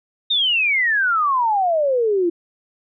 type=exponential sweep; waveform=sine; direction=down; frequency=3729 to 332.5 Hz; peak=-15 dBFS; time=0.3-2.3 s; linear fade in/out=10 ms; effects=none